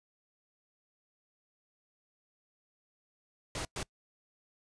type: noise bursts at uneven times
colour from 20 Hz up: pink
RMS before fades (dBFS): -37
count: 2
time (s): 3.55-3.65 / 3.76-3.83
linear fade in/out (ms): 2
effects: noise-tail reverb RT60 0.1 s tail -25 dB re dry + resampled to 22050 Hz